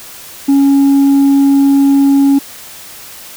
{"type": "tone with tanh clipping", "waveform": "sine", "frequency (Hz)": 277.4, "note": "C#4", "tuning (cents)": 1, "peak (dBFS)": -6, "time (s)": [0.48, 2.39], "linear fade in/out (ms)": 10, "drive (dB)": 2, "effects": ["white hiss -32 dBFS RMS until 3.36 s"]}